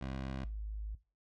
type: tone pair in turn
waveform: 15% pulse / sine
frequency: 66.2 / 52.65 Hz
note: C2 / G#1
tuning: +21 / +24 cents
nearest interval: major third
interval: 397 cents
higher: first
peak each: -32 / -37 dBFS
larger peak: first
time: 0.01-0.44 / 0.44-0.95 s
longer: second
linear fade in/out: 5 ms
effects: noise-tail reverb RT60 0.3 s tail -18 dB re dry + low-pass 4000 Hz 12 dB/octave